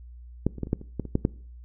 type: clicks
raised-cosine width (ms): 3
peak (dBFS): -9 / -25 / -15 / -25 / -10 / -27 / -15 / -24 / -9 / -8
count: 10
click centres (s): 0.466 / 0.583 / 0.633 / 0.671 / 0.731 / 0.814 / 0.997 / 1.053 / 1.154 / 1.251
effects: noise-tail reverb RT60 0.5 s tail -22 dB re dry + added 60 Hz sine -42 dBFS peak until 1.64 s